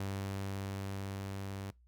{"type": "tone with level ramp", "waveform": "sawtooth", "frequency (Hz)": 97.9, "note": "G2", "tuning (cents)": -2, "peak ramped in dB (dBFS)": [-32, -36], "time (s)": [0, 1.71], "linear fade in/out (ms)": 5, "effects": ["noise-tail reverb RT60 0.2 s tail -23 dB re dry", "added 60 Hz sine -61 dBFS peak until 1.87 s"]}